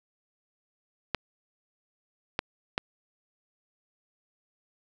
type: clicks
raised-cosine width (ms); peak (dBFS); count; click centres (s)
0.3; -10; 3; 1.147 / 2.391 / 2.779
effects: none